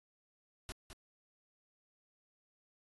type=noise with echo; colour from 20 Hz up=pink; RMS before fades=-43 dBFS; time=0.69-0.72 s; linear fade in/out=0 ms; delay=210 ms; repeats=1; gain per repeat=-8 dB; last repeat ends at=0.93 s; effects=AAC 32 kbps